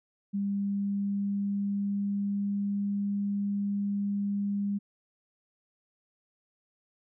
sine tone with pitch glide, 200 to 201.6 Hz, G3 to G3, +35 to +49 cents, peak -27 dBFS, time 0.33-4.79 s, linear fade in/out 20 ms, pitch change +14 cents, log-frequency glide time 0.58-2.99 s, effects none

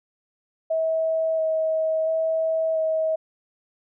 sine tone with vibrato, 641 Hz, E5, 49 cents flat, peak -20 dBFS, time 0.7-3.16 s, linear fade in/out 10 ms, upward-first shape square, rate 0.73 Hz, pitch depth 10 cents each way, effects none

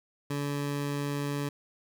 20% pulse tone, 143.3 Hz, D3, 42 cents flat, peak -25 dBFS, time 0.3-1.49 s, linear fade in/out 5 ms, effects none

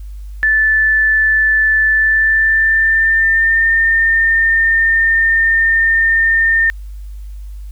sine tone with pitch glide, 1752 to 1813.8 Hz, A6 to A#6, -8 to -48 cents, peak -9 dBFS, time 0.43-6.7 s, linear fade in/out 0 ms, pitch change +60 cents, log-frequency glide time 1.89-3.68 s, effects added 50 Hz sine -26 dBFS peak until 7.71 s + white hiss -54 dBFS RMS until 7.71 s

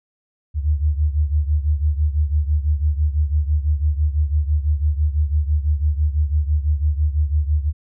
sine beating tone pair, 73.42 / 79.42 Hz, D2 / D#2, 0 / +36 cents, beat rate 6 Hz, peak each -17 / -21 dBFS, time 0.54-7.73 s, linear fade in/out 50 ms, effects none

